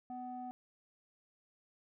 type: tone with low-pass filter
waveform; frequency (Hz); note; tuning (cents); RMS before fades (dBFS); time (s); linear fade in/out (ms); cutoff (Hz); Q
square; 250; B3; +21; -44; 0.1-0.51; 0; 750; 4.7
effects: none